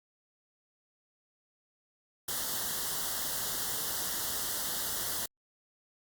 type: band-stop noise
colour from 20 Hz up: white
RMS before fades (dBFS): -34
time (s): 2.28-5.26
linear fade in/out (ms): 5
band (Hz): 2000 to 2900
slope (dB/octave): 96
effects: Opus 48 kbps